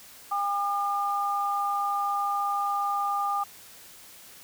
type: tone pair together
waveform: sine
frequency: 806 / 1207.6 Hz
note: G5 / D6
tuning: +48 / +48 cents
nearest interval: perfect fifth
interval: 700 cents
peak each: -28 / -27 dBFS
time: 0.31-3.44 s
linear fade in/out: 10 ms
effects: white hiss -49 dBFS RMS until 4.43 s